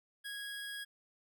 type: tone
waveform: 25% pulse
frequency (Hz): 1653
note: G#6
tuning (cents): -9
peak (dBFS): -37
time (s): 0.24-0.85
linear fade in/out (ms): 20
effects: none